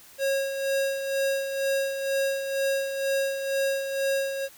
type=tone with tremolo; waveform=square; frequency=545 Hz; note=C#5; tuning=29 cents flat; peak=-23 dBFS; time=0.18-4.49 s; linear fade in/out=50 ms; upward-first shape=sine; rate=2.1 Hz; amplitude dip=55%; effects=white hiss -51 dBFS RMS until 4.57 s